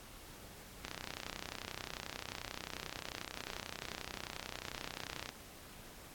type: click train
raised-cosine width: 0.2 ms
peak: -23 dBFS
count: 140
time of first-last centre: 0.85-5.291 s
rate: 31.3 Hz
effects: pink hiss -54 dBFS RMS until 6.14 s + AAC 64 kbps